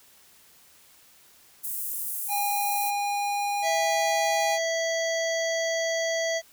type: high-pass noise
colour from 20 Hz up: pink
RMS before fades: -32 dBFS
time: 1.63-2.91 s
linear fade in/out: 20 ms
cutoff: 10000 Hz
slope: 24 dB/octave
type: tone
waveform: square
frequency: 814 Hz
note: G#5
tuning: 35 cents flat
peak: -26 dBFS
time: 2.28-4.59 s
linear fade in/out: 50 ms
type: harmonic tone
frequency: 658 Hz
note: E5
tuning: 3 cents flat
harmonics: 1 / 3 / 5 / 7 / 9 / 10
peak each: -26 / -31 / -37 / -38 / -38 / -37 dBFS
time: 3.62-6.42 s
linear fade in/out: 50 ms
effects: white hiss -56 dBFS RMS until 6.52 s